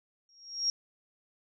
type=tone with exponential growth; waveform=sine; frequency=5588 Hz; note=F8; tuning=in tune; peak=-23 dBFS; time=0.29-0.7 s; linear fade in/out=1 ms; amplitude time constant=87 ms; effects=none